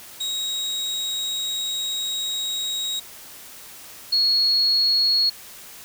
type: tone pair in turn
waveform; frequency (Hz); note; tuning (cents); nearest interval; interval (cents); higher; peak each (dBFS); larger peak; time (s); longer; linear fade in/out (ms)
35% pulse / sine; 3800 / 4327; A#7 / C#8; +33 / -43; major second; 224; second; -22 / -16; second; 0.2-3 / 4.12-5.3; first; 10
effects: white hiss -42 dBFS RMS until 5.84 s